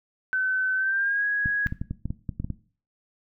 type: tone with pitch glide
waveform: sine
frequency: 1522 to 1659.8 Hz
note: F#6 to G#6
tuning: +48 to -1 cents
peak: -22 dBFS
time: 0.33-1.67 s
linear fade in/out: 0 ms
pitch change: +151 cents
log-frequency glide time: 0.75-1.25 s
type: clicks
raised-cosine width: 5 ms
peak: -17 dBFS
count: 11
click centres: 1.459 / 1.663 / 1.724 / 1.815 / 1.91 / 2.056 / 2.105 / 2.292 / 2.4 / 2.445 / 2.503 s
effects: noise-tail reverb RT60 0.4 s tail -17 dB re dry